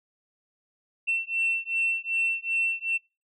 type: beating tone pair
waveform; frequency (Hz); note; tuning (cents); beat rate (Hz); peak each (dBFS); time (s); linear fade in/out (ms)
sine; 2696 / 2698.6; E7 / E7; +38 / +40; 2.6; -27; 1.07-2.98; 20
effects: noise-tail reverb RT60 0.3 s tail -26 dB re dry + tanh soft clip ceiling -18 dBFS